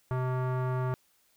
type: tone with low-pass filter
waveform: square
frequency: 127.9 Hz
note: C3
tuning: 39 cents flat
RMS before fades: -30 dBFS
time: 0.11-0.94 s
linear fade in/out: 0 ms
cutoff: 1200 Hz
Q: 1.9
effects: white hiss -68 dBFS RMS until 1.36 s